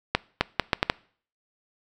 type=accelerating click train; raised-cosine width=0.3 ms; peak=-3 dBFS; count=6; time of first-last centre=0.15-0.899 s; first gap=260 ms; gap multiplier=0.72; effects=noise-tail reverb RT60 0.5 s tail -23 dB re dry